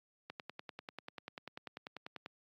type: click train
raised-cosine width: 0.3 ms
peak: -28 dBFS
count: 21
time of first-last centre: 0.3-2.261 s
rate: 10.2 Hz
effects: high-pass 150 Hz 12 dB/octave + AAC 48 kbps